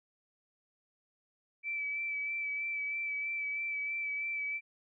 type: tone with vibrato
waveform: sine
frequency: 2312 Hz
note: D7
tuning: 28 cents flat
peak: -33 dBFS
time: 1.63-4.61 s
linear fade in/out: 50 ms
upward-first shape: sine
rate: 3.1 Hz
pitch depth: 22 cents each way
effects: none